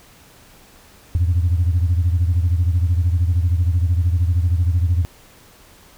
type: beating tone pair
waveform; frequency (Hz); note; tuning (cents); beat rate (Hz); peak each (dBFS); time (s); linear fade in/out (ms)
sine; 84.6 / 97.6; E2 / G2; +45 / -7; 13; -14 / -19; 1.15-5.05; 0
effects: tanh soft clip ceiling -10 dBFS + pink hiss -48 dBFS RMS until 5.97 s